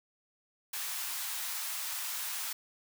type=high-pass noise; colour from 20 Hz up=white; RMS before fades=-37 dBFS; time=0.73-2.53 s; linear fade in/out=5 ms; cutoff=810 Hz; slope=24 dB/octave; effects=none